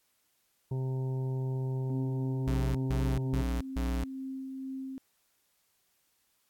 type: harmonic tone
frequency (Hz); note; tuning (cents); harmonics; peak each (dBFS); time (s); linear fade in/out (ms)
130.81; C3; 0; 1 / 2 / 3 / 4 / 5 / 6 / 7; -30 / -45 / -41 / -53 / -55 / -58 / -52; 0.71-3.42; 5
type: tone with tremolo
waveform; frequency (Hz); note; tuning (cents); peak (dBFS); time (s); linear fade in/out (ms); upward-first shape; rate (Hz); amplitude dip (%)
sine; 265.3; C4; +24; -35; 1.9-4.98; 0; sine; 2.2; 25
type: tone bursts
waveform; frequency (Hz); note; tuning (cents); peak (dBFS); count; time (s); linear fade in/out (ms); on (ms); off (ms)
square; 60; B1; -49; -30; 4; 2.47-4.04; 5; 280; 150
effects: white hiss -73 dBFS RMS until 6.49 s + AAC 64 kbps